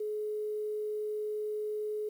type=tone with quantisation; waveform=sine; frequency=424.4 Hz; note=G#4; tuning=38 cents sharp; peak=-32 dBFS; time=0-2.09 s; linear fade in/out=5 ms; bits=10; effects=none